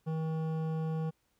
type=tone with hard clipping; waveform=triangle; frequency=159.5 Hz; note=D#3; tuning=43 cents sharp; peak=-33 dBFS; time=0.06-1.11 s; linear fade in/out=20 ms; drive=16 dB; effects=pink hiss -75 dBFS RMS until 1.39 s